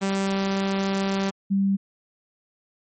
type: tone pair in turn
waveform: sawtooth / sine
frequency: 195 / 196.13 Hz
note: G3 / G3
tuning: -9 / +1 cents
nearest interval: unison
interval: 10 cents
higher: second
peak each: -18 dBFS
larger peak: neither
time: 0.01-1.31 / 1.5-1.77 s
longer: first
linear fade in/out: 20 ms
effects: MP3 32 kbps